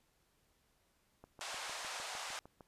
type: click train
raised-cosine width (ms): 1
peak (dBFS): -39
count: 10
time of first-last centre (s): 1.24-2.608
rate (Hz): 6.58
type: band-pass noise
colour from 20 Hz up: pink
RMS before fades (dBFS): -44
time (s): 1.41-2.39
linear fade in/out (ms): 0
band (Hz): 660 to 8600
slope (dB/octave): 24
effects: pink hiss -75 dBFS RMS until 2.67 s + resampled to 32000 Hz